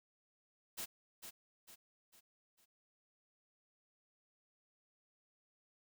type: noise with echo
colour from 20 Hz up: white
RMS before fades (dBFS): -43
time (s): 0.77-0.86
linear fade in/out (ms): 20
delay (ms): 450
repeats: 4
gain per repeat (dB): -7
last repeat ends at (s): 2.66
effects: none